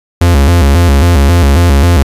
45% pulse tone with vibrato, 77.78 Hz, D#2, in tune, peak -4 dBFS, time 0.21-2.03 s, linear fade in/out 5 ms, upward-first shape square, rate 3.7 Hz, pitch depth 190 cents each way, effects resampled to 32000 Hz + 7-bit

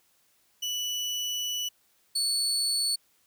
30% pulse tone pair in turn, 2960 / 4435 Hz, F#7 / C#8, 0 / 0 cents, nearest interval perfect fifth, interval 700 cents, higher second, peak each -26 / -22 dBFS, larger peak second, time 0.62-1.69 / 2.15-2.96 s, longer first, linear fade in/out 10 ms, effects white hiss -67 dBFS RMS until 3.26 s

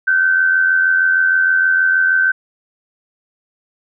sine tone pair together, 1452.6 / 1539 Hz, F#6 / G6, -32 / -32 cents, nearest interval minor second, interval 100 cents, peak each -21 / -11 dBFS, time 0.07-2.32 s, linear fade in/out 10 ms, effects none

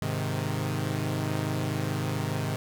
sawtooth chord, Ab major, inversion none, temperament equal, 103.83 / 130.81 / 155.56 Hz, Ab2 / C3 / Eb3, 0 / 0 / 0 cents, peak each -28 dBFS, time 0.02-2.56 s, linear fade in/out 0 ms, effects none

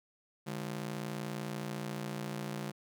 sawtooth ring-modulated tone, 174.61 Hz, F3, in tune, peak -30 dBFS, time 0.46-2.72 s, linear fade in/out 20 ms, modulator 30.1 Hz, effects none

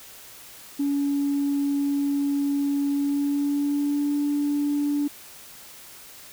sine tone with pitch glide, 282.8 to 289.7 Hz, C#4 to D4, +35 to -24 cents, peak -20 dBFS, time 0.79-5.08 s, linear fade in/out 10 ms, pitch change +41 cents, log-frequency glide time 2.89-4.16 s, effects tanh soft clip ceiling -17 dBFS + white hiss -45 dBFS RMS until 6.32 s

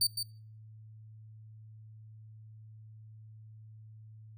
sawtooth tone with echo, 4592 Hz, D8, 40 cents flat, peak -22 dBFS, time 0.01-0.07 s, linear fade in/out 5 ms, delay 160 ms, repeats 1, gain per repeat -7 dB, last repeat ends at 0.23 s, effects noise-tail reverb RT60 0.5 s tail -23 dB re dry + added 109 Hz sine -49 dBFS peak until 4.37 s

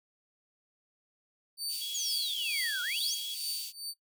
sawtooth tone with tremolo, 4574 Hz, D8, 47 cents flat, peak -30 dBFS, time 1.57-3.94 s, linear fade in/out 50 ms, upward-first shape triangle, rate 2.2 Hz, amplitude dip 95%
pink high-pass noise, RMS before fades -43 dBFS, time 1.68-3.73 s, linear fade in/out 50 ms, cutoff 2800 Hz, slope 48 dB/octave
triangle tone with vibrato, 3322 Hz, G#7, in tune, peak -35 dBFS, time 1.81-3.35 s, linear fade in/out 10 ms, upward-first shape square, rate 3.5 Hz, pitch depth 9 cents each way
sine exponential two-way sweep, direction down then up, 7000 to 1400 to 7000 Hz, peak -33 dBFS, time 1.94-3.15 s, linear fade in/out 10 ms, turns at 2.82 s
effects noise-tail reverb RT60 0.1 s tail -17 dB re dry

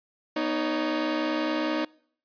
sawtooth tone cluster, 245.3 / 310.2 / 561 Hz, B3 / D#4 / C#5, -12 / -5 / +21 cents, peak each -30 / -23 / -28 dBFS, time 0.36-1.85 s, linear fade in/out 5 ms, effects noise-tail reverb RT60 0.6 s tail -25 dB re dry + resampled to 11025 Hz

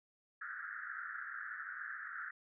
white band-pass noise, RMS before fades -45 dBFS, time 0.41-2.31 s, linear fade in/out 5 ms, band 1300 to 1800 Hz, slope 96 dB/octave, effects none

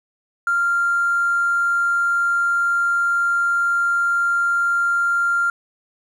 triangle tone with hard clipping, 1391 Hz, F6, 7 cents flat, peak -16 dBFS, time 0.47-5.5 s, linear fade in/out 2 ms, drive 3 dB, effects none

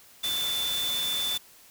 sine tone in noise, 3520 Hz, A7, in tune, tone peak -27 dBFS, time 0.23-1.38 s, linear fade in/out 10 ms, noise white, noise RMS -34 dBFS, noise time 0.23-1.38 s, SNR +4 dB, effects white hiss -54 dBFS RMS until 1.7 s

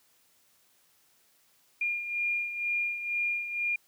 sine beating tone pair, 2412 / 2414.1 Hz, D7 / D7, +46 / +47 cents, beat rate 2.1 Hz, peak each -29 / -36 dBFS, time 1.81-3.76 s, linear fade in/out 5 ms, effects white hiss -66 dBFS RMS until 3.87 s + high-pass 80 Hz 12 dB/octave

